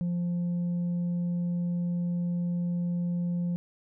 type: tone with tanh clipping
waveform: triangle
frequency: 174.61 Hz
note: F3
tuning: in tune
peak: -27 dBFS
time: 0.01-3.56 s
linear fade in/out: 0 ms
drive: 7 dB
effects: none